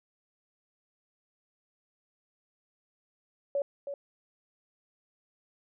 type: tone with echo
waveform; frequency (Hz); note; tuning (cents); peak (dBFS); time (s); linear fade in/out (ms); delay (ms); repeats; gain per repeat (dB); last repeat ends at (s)
sine; 563; C#5; +27; -26; 3.55-3.62; 2; 320; 1; -8; 3.94
effects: none